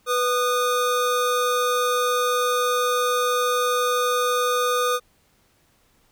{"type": "tone pair together", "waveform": "square", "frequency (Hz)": [494.3, 1226], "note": ["B4", "D#6"], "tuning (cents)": [1, -26], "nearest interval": "octave + major third", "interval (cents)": 1573, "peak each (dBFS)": -23, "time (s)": [0.06, 5], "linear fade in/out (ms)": 50, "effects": ["pink hiss -62 dBFS RMS until 6.11 s"]}